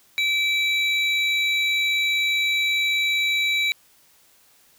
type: tone pair together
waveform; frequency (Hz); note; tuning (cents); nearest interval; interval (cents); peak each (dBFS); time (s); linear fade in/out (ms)
triangle; 2321 / 3888; D7 / B7; -21 / -28; major sixth; 893; -19 / -23; 0.18-3.72; 0
effects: white hiss -57 dBFS RMS until 4.78 s